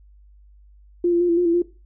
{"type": "tone with pitch steps", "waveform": "sine", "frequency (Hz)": [349.3, 343.7, 352.1, 338.3, 354.2, 336.7, 349.7], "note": ["F4", "F4", "F4", "E4", "F4", "E4", "F4"], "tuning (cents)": [0, -28, 14, 45, 24, 37, 2], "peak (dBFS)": -15, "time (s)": [1.04, 1.621], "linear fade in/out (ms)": 5, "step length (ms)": 83, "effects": ["noise-tail reverb RT60 0.3 s tail -17 dB re dry", "added 50 Hz sine -47 dBFS peak until 1.85 s"]}